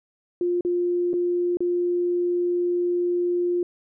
sine tone with dropouts, 352.1 Hz, F4, 14 cents sharp, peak -20 dBFS, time 0.41-3.63 s, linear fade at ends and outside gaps 2 ms, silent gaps 0.609-0.649 / 1.132-1.138 / 1.571-1.605 s, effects none

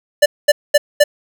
square tone bursts, 587.3 Hz, D5, in tune, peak -6 dBFS, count 4, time 0.22-1.04 s, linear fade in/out 10 ms, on 40 ms, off 220 ms, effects none

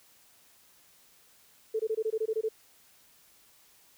sine tone bursts, 440.2 Hz, A4, 1 cent sharp, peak -26 dBFS, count 10, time 1.74-2.489 s, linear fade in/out 10 ms, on 56 ms, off 21 ms, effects white hiss -61 dBFS RMS until 3.97 s

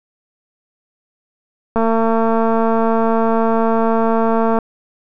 click train, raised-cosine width 1 ms, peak -4 dBFS, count 640, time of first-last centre 1.76-4.587 s, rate 226 Hz, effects none

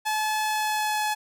sawtooth tone with pitch glide, 860 to 851.1 Hz, A5 to G#5, -40 to +42 cents, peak -20 dBFS, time 0.05-1.15 s, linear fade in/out 20 ms, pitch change -18 cents, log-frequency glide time 0.42-1.01 s, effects none

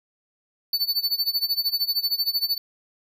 square tone with tremolo, 4496 Hz, C#8, 24 cents sharp, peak -19 dBFS, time 0.73-2.58 s, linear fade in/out 2 ms, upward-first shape sine, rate 13 Hz, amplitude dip 90%, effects none

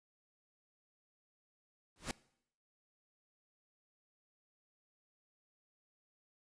pink noise with exponential growth, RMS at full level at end -34 dBFS, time 1.96-2.11 s, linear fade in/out 1 ms, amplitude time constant 31 ms, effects noise-tail reverb RT60 0.7 s tail -22 dB re dry + resampled to 22050 Hz

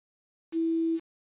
sine tone with quantisation, 328.2 Hz, E4, 8 cents flat, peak -24 dBFS, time 0.52-1 s, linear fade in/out 50 ms, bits 8, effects resampled to 8000 Hz

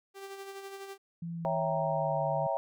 sawtooth tone with tremolo, 392 Hz, G4, in tune, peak -36 dBFS, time 0.14-0.98 s, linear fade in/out 50 ms, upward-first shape sine, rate 12 Hz, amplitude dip 45%
sine tone with pitch glide, 168.6 to 150.21 Hz, E3 to D3, +39 to +39 cents, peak -35 dBFS, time 1.22-2.47 s, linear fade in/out 5 ms, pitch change -200 cents, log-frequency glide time 1.33-2.23 s
sine chord, C# diminished seventh, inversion none, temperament equal, 554.4 / 659.3 / 784 / 932.3 Hz, C#5 / E5 / G5 / Bb5, 0 / 0 / 0 / 0 cents, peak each -34 / -32 / -35 / -35 dBFS, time 1.45-2.57 s, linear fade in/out 0 ms
effects none

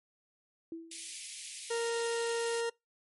sine tone with exponential decay, 329.6 Hz, E4, in tune, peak -36 dBFS, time 0.72-1.15 s, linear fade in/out 2 ms, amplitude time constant 93 ms
white high-pass noise, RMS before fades -42 dBFS, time 0.91-2.61 s, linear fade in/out 5 ms, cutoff 2100 Hz, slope 48 dB/octave
40% pulse tone, 464.9 Hz, A#4, 5 cents flat, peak -30 dBFS, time 1.7-2.7 s, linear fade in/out 10 ms
effects noise-tail reverb RT60 0.2 s tail -25 dB re dry + MP3 48 kbps

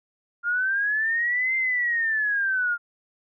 sine linear two-way sweep, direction up then down, 1396.9 to 2093 to 1396.9 Hz, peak -21 dBFS, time 0.43-2.78 s, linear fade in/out 50 ms, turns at 1.56 s, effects none

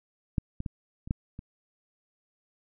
clicks, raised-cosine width 5 ms, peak -13 / -21 / -21 / -28 / -14 / -27 dBFS, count 6, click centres 0.382 / 0.604 / 0.662 / 1.075 / 1.109 / 1.391 s, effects none

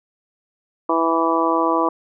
harmonic tone, 164.81 Hz, E3, in tune, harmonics 2 / 3 / 4 / 5 / 6 / 7, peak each -21 / -24 / -24 / -27 / -21 / -22 dBFS, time 0.89-1.89 s, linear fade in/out 5 ms, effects none

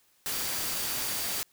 sine tone in noise, 4654 Hz, D8, 17 cents flat, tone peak -42 dBFS, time 0.32-1.4 s, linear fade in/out 0 ms, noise white, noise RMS -32 dBFS, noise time 0.26-1.43 s, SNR -13 dB, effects white hiss -66 dBFS RMS until 1.52 s

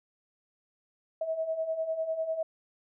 sine beating tone pair, 637 / 647 Hz, D#5 / E5, +41 / -32 cents, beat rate 10 Hz, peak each -36 / -30 dBFS, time 1.21-2.43 s, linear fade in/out 5 ms, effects none

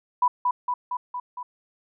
sine tone with echo, 987.8 Hz, B5, in tune, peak -16 dBFS, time 0.22-0.28 s, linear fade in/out 5 ms, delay 230 ms, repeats 5, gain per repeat -3 dB, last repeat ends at 1.43 s, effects none

